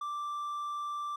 triangle tone, 1174.7 Hz, D6, in tune, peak -32 dBFS, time 0.01-1.16 s, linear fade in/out 5 ms, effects none

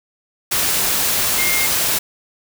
sine tone in noise, 2125 Hz, C7, 26 cents sharp, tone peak -20 dBFS, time 1.38-1.67 s, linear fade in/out 10 ms, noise white, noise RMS -18 dBFS, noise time 0.51-1.99 s, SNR -5 dB, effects none

